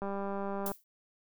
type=click train; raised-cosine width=1 ms; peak=-24 dBFS; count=139; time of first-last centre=0.02-0.717 s; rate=198 Hz
type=noise with exponential decay; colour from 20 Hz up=violet; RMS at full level=-33 dBFS; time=0.66-0.84 s; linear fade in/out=2 ms; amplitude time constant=37 ms
effects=none